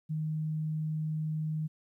sine tone, 155.56 Hz, D#3, in tune, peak -30 dBFS, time 0.09-1.68 s, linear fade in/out 20 ms, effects 12-bit

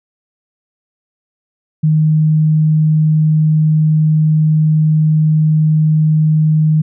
sine tone, 155.3 Hz, D#3, 3 cents flat, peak -8 dBFS, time 1.83-6.82 s, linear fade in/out 10 ms, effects none

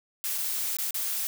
blue noise with dropouts, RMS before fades -30 dBFS, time 0.24-1.27 s, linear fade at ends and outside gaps 0 ms, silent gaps 0.379-0.383 / 0.768-0.786 / 0.908-0.944 s, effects none

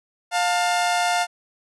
sawtooth tone pair together, 707 / 893.3 Hz, F5 / A5, +21 / +26 cents, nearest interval major third, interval 405 cents, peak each -16 / -22 dBFS, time 0.31-1.27 s, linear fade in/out 50 ms, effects resampled to 24000 Hz

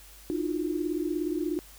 sine tone cluster, 304.6 / 341.6 / 361.2 Hz, D#4 / F4 / F#4, -37 / -38 / -42 cents, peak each -30 / -32 / -33 dBFS, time 0.3-1.59 s, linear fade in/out 0 ms, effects added 50 Hz sine -52 dBFS peak until 1.78 s + white hiss -52 dBFS RMS until 1.78 s

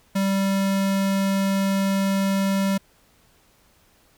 square tone, 195.1 Hz, G3, 8 cents flat, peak -20 dBFS, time 0.15-2.78 s, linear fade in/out 10 ms, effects pink hiss -59 dBFS RMS until 4.17 s

